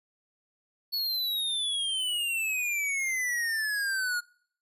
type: exponential sweep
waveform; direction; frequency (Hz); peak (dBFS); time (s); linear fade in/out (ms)
square; down; 4435 to 1427; -28; 0.92-4.21; 20
effects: noise-tail reverb RT60 0.6 s tail -25 dB re dry + resampled to 32000 Hz